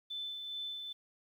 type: tone with tremolo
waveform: sine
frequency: 3520 Hz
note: A7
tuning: in tune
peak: -37 dBFS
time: 0.1-0.93 s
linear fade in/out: 10 ms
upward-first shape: sine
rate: 2.4 Hz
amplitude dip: 35%
effects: 11-bit